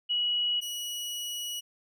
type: tone pair in turn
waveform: sine / sawtooth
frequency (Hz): 2920 / 2920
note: F#7 / F#7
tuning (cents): -24 / -24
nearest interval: unison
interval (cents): 0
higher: neither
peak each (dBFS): -25 / -30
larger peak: first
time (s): 0.09-0.61 / 0.61-1.61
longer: second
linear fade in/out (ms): 20
effects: none